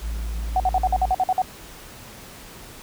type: tone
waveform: triangle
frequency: 55.3 Hz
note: A1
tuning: 9 cents sharp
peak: -23 dBFS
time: 0-1.15 s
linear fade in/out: 50 ms
type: tone bursts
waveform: sine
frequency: 746 Hz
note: F#5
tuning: 14 cents sharp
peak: -16 dBFS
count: 10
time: 0.56-1.419 s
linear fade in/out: 2 ms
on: 40 ms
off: 51 ms
effects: pink hiss -42 dBFS RMS until 2.82 s